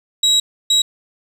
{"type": "tone bursts at uneven times", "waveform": "35% pulse", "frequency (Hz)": 3853, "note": "B7", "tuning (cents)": -44, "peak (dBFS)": -9, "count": 2, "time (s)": [[0.23, 0.4], [0.7, 0.82]], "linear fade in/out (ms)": 5, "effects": ["resampled to 32000 Hz", "7-bit"]}